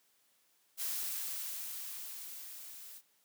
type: noise with level ramp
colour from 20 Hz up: blue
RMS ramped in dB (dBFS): -36 to -51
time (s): 0.77-3.02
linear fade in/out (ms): 50
effects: white hiss -72 dBFS RMS until 3.24 s + high-pass 150 Hz 12 dB/octave

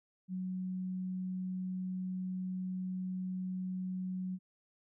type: tone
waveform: sine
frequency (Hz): 185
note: F#3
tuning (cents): 0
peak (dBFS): -35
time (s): 0.28-4.39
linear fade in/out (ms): 50
effects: none

